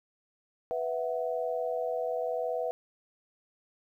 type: chord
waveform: sine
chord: B suspended fourth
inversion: none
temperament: equal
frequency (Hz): 493.9 / 659.3 / 740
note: B4 / E5 / F#5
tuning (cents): 0 / 0 / 0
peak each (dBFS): -32 / -33 / -37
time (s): 0.71-2.71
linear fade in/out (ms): 0
effects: 11-bit